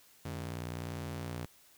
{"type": "ring-modulated tone", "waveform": "sawtooth", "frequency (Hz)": 120, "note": "B2", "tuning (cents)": -49, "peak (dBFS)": -31, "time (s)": [0.25, 1.46], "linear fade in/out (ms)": 5, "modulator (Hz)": 30.3, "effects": ["white hiss -62 dBFS RMS until 1.77 s"]}